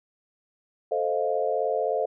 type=chord; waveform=sine; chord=F dominant seventh; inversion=first; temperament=equal; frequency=440 / 523.3 / 622.3 / 698.5 Hz; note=A4 / C5 / Eb5 / F5; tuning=0 / 0 / 0 / 0 cents; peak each=-28 / -28 / -29 / -29 dBFS; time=0.91-2.06 s; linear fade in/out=10 ms; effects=none